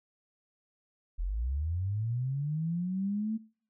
sine linear sweep, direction up, 38.92 to 224.2 Hz, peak -29 dBFS, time 1.18-3.38 s, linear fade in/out 20 ms, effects noise-tail reverb RT60 0.5 s tail -23 dB re dry

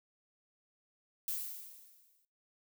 violet noise with exponential decay, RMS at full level -35 dBFS, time 1.28-2.25 s, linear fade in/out 1 ms, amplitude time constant 210 ms, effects noise-tail reverb RT60 0.3 s tail -20 dB re dry

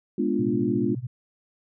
sine chord, G# diminished seventh, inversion none, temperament equal with one note detuned, 207.7 / 245.4 / 293.7 / 349.2 Hz, G#3 / B3 / D4 / F4, 0 / -11 / 0 / 0 cents, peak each -27 dBFS, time 0.18-0.95 s, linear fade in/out 5 ms
sine tone with tremolo, 123.47 Hz, B2, in tune, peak -26 dBFS, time 0.39-1.07 s, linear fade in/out 5 ms, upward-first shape sine, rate 14 Hz, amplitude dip 90%
effects none

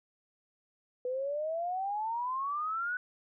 sine exponential sweep, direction up, 492.9 to 1500 Hz, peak -31 dBFS, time 1.05-2.97 s, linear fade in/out 2 ms, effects none

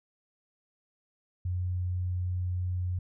sine tone, 90.3 Hz, F#2, 42 cents flat, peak -28 dBFS, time 1.45-2.99 s, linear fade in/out 5 ms, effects none

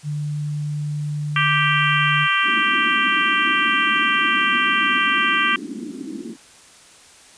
sine tone, 148.3 Hz, D3, 17 cents sharp, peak -22 dBFS, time 0.03-2.28 s, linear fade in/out 50 ms
harmonic tone, 392 Hz, G4, in tune, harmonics 3 / 4 / 5 / 6 / 7 / 8, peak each -21 / -22 / -23 / -24 / -24 / -25 dBFS, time 1.36-5.56 s, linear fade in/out 2 ms
pink band-pass noise, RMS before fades -32 dBFS, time 2.43-6.37 s, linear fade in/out 50 ms, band 210 to 340 Hz, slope 48 dB/octave
effects white hiss -47 dBFS RMS until 7.37 s + resampled to 22050 Hz

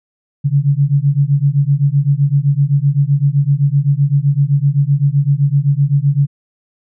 sine beating tone pair, 137.7 / 145.5 Hz, C#3 / D3, -11 / -16 cents, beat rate 7.8 Hz, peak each -13 dBFS, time 0.44-6.27 s, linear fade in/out 20 ms, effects none

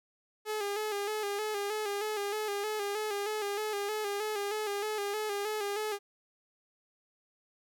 sawtooth tone with vibrato, 416.4 Hz, G#4, 5 cents sharp, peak -28 dBFS, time 0.45-5.99 s, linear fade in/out 50 ms, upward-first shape square, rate 3.2 Hz, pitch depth 50 cents each way, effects none

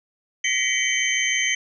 sine tone cluster, 1917 / 2043 / 2267 / 3069 / 6250 Hz, A#6 / C7 / C#7 / G7 / G8, +48 / -42 / +38 / -37 / -6 cents, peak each -26 dBFS, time 0.44-1.55 s, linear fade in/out 5 ms, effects none

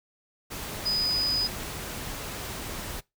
sine tone in noise, 4978 Hz, D#8, in tune, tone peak -23 dBFS, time 0.85-1.48 s, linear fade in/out 20 ms, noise pink, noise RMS -36 dBFS, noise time 0.5-3.01 s, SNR +10 dB, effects noise-tail reverb RT60 0.2 s tail -22 dB re dry

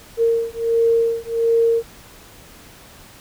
sine beating tone pair, 459.7 / 461.1 Hz, A#4 / A#4, -24 / -19 cents, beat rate 1.4 Hz, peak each -18 dBFS, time 0.17-1.83 s, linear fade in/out 50 ms, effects pink hiss -44 dBFS RMS until 3.2 s

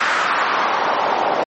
pink noise with band-pass filter sweep, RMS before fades -18 dBFS, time 0-1.44 s, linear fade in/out 10 ms, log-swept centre 1500 to 710 Hz, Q 2.2, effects high-pass 200 Hz 12 dB/octave + MP3 32 kbps

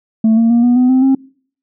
sine tone with pitch steps, 221.7 / 228.7 / 236 / 243.4 / 251.2 / 259.1 / 267.3 Hz, A3 / A#3 / A#3 / B3 / B3 / C4 / C4, +13 / -33 / +22 / -25 / +30 / -17 / +37 cents, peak -5 dBFS, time 0.24-1.15 s, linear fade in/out 5 ms, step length 130 ms, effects noise-tail reverb RT60 0.5 s tail -25 dB re dry + tanh soft clip ceiling -6 dBFS

